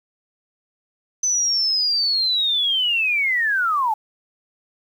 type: linear sweep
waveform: sine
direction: down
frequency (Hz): 6100 to 830.6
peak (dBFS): -17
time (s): 1.23-3.94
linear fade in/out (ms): 5
effects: 8-bit